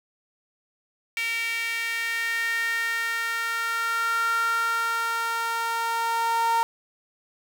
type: tone with high-pass filter sweep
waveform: sawtooth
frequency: 459.9 Hz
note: A#4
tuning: 23 cents flat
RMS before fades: -26 dBFS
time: 1.17-6.63 s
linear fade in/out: 0 ms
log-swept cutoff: 2300 to 950 Hz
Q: 5.9
effects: none